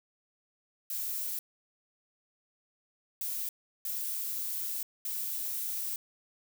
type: noise bursts at uneven times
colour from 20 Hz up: violet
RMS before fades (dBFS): -35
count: 4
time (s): 0.9-1.39 / 3.21-3.49 / 3.85-4.83 / 5.05-5.96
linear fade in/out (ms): 2
effects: none